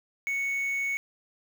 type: tone with quantisation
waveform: triangle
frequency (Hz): 2217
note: C#7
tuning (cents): 0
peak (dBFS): -25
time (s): 0.27-0.97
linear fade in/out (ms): 0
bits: 8
effects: none